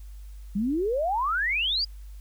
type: exponential sweep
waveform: sine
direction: up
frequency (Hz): 189.8 to 4978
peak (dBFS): -23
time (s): 0.55-1.85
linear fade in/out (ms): 10
effects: added 50 Hz sine -39 dBFS peak until 2.2 s + white hiss -61 dBFS RMS until 2.2 s